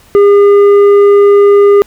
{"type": "tone with tanh clipping", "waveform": "sine", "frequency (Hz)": 405, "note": "G#4", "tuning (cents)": -43, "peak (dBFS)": -3, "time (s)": [0.15, 1.82], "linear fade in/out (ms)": 0, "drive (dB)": 7, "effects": ["pink hiss -43 dBFS RMS until 1.86 s"]}